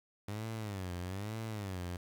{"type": "tone with vibrato", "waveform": "sawtooth", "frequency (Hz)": 99.6, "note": "G2", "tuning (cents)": 28, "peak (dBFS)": -34, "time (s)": [0.28, 1.97], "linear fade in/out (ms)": 5, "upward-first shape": "sine", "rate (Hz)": 1.1, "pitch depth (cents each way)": 210, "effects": ["10-bit"]}